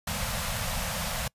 pink band-stop noise, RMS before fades -31 dBFS, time 0.07-1.28 s, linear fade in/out 5 ms, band 230 to 490 Hz, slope 96 dB/octave, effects noise-tail reverb RT60 0.1 s tail -25 dB re dry + resampled to 32000 Hz

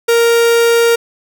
45% pulse tone, 466.2 Hz, A#4, in tune, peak -8 dBFS, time 0.08-0.96 s, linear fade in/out 10 ms, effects none

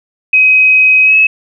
sine tone with pitch glide, 2529 to 2578 Hz, D#7 to E7, +28 to -39 cents, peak -4 dBFS, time 0.33-1.27 s, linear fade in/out 5 ms, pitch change +33 cents, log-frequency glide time 1.03-1.16 s, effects none

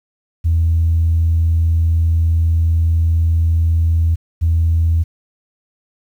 sine tone pair in turn, 82.41 / 82.41 Hz, E2 / E2, 0 / 0 cents, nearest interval unison, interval 0 cents, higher neither, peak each -10 dBFS, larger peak neither, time 0.44-4.16 / 4.41-5.04 s, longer first, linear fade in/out 20 ms, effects tanh soft clip ceiling -7 dBFS + 8-bit

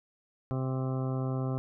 harmonic tone, 130.81 Hz, C3, in tune, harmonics 1 / 2 / 3 / 4 / 5 / 6 / 8 / 9 / 10, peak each -30 / -36 / -40 / -42 / -44 / -46 / -48 / -49 / -50 dBFS, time 0.51-1.58 s, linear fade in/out 0 ms, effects none

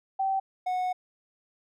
sine / triangle tone pair in turn, 773 / 733.8 Hz, G5 / F#5, -24 / -15 cents, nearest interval minor second, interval 91 cents, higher first, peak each -24 dBFS, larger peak neither, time 0.19-0.4 / 0.66-0.93 s, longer second, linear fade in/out 10 ms, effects none

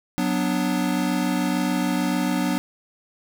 square chord, B minor, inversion second, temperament equal, 185 / 246.9 / 293.7 Hz, F#3 / B3 / D4, 0 / 0 / 0 cents, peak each -26 dBFS, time 0.18-2.58 s, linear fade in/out 0 ms, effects none

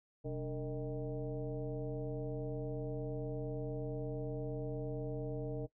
sine tone with frequency modulation, 293.7 Hz, D4, in tune, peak -36 dBFS, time 0.24-5.67 s, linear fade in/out 20 ms, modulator 164 Hz, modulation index 1.7, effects noise-tail reverb RT60 0.1 s tail -18 dB re dry

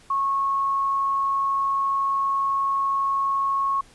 sine tone, 1097 Hz, C#6, 18 cents flat, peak -20 dBFS, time 0.1-3.81 s, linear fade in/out 5 ms, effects pink hiss -53 dBFS RMS until 3.94 s + resampled to 24000 Hz

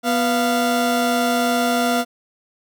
30% pulse tone pair together, 245.2 / 693 Hz, B3 / F5, -12 / -14 cents, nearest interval octave + tritone, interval 1798 cents, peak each -17 dBFS, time 0.03-2.05 s, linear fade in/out 50 ms, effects none

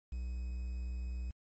triangle tone with quantisation, 61.74 Hz, B1, in tune, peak -34 dBFS, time 0.12-1.31 s, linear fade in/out 5 ms, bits 10, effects MP3 32 kbps

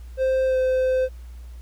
triangle tone with pitch glide, 523.3 to 516.1 Hz, C5 to C5, 0 to -24 cents, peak -16 dBFS, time 0.17-1.09 s, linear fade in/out 50 ms, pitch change -24 cents, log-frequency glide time 0.46-0.57 s, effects added 60 Hz sine -36 dBFS peak until 1.61 s + pink hiss -57 dBFS RMS until 1.61 s

